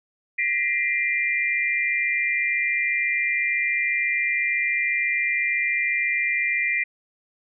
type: tone cluster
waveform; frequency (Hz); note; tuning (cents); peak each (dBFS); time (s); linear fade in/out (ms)
sine; 1919 / 2059 / 2387; A#6 / C7 / D7; +50 / -28 / +28; -26 / -25 / -24; 0.38-6.84; 10
effects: none